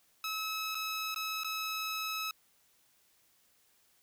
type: tone with dropouts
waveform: 15% pulse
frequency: 1291 Hz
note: E6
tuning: 37 cents flat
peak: -28 dBFS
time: 0.24-2.31 s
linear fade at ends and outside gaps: 2 ms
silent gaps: 0.747-0.752 / 1.145-1.16 / 1.435-1.445 s
effects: white hiss -69 dBFS RMS until 4.02 s